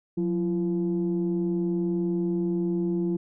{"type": "tone pair together", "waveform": "sine", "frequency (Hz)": [180.21, 340.2], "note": ["F#3", "F4"], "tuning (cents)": [-45, -45], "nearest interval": "major seventh", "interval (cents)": 1100, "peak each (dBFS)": -25, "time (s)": [0.17, 3.17], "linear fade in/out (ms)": 10, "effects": ["tanh soft clip ceiling -18 dBFS"]}